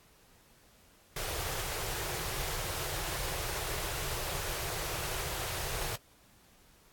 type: band-stop noise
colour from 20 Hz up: pink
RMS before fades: -36 dBFS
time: 1.16-5.96 s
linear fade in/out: 5 ms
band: 160 to 340 Hz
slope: 48 dB/octave
effects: pink hiss -62 dBFS RMS until 6.92 s + AAC 64 kbps